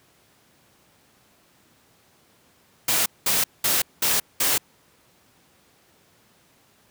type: noise bursts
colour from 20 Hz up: white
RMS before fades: -21 dBFS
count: 5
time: 2.88-4.58 s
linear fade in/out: 5 ms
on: 180 ms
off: 200 ms
effects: pink hiss -59 dBFS RMS until 6.9 s + high-pass 100 Hz 12 dB/octave